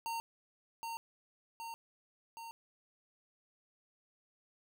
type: tone with echo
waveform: square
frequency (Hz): 918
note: A#5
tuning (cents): -27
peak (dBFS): -37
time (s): 0.06-0.2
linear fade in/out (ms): 0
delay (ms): 770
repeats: 3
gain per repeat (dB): -3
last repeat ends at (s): 2.51
effects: none